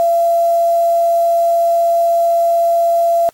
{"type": "tone with quantisation", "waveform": "sine", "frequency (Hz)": 679, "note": "F5", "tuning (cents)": -49, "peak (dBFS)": -10, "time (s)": [0, 3.29], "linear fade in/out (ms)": 0, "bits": 5, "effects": ["white hiss -54 dBFS RMS until 3.33 s", "AAC 64 kbps"]}